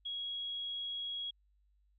sine tone, 3314 Hz, G#7, 4 cents flat, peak -37 dBFS, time 0.05-1.31 s, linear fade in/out 10 ms, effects added 50 Hz sine -68 dBFS peak until 1.98 s

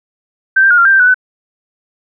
sine tone with pitch steps, 1555 / 1580 / 1434 / 1385 / 1583 / 1566 / 1480 / 1506 Hz, G6 / G6 / F6 / F6 / G6 / G6 / F#6 / F#6, -14 / +13 / +45 / -15 / +17 / -2 / 0 / +30 cents, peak -5 dBFS, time 0.56-1.144 s, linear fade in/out 10 ms, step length 73 ms, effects none

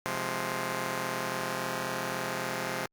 5% pulse chord, F minor, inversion second, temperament just, 130.96 / 174.61 / 209.5 Hz, C3 / F3 / Ab3, +2 / 0 / +15 cents, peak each -25 dBFS, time 0.06-2.86 s, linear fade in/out 0 ms, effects Opus 48 kbps

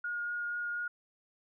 sine tone with vibrato, 1431 Hz, F6, 42 cents sharp, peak -33 dBFS, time 0.04-0.88 s, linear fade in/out 5 ms, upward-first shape triangle, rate 4.2 Hz, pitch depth 10 cents each way, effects none

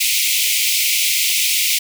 pink high-pass noise, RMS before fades -17 dBFS, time 0-1.79 s, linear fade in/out 10 ms, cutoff 2100 Hz, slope 96 dB/octave, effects none

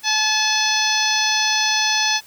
harmonic tone, 862 Hz, A5, 36 cents flat, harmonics 1 / 2 / 3 / 4 / 5 / 6 / 7, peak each -24 / -24 / -24 / -24 / -24 / -24 / -24 dBFS, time 0.03-2.21 s, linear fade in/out 50 ms, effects white hiss -47 dBFS RMS until 2.26 s

